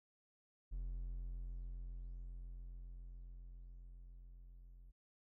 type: tone with level ramp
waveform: triangle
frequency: 43.65 Hz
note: F1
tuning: in tune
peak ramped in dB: -38 to -54 dBFS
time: 0.71-4.92 s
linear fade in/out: 20 ms
effects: none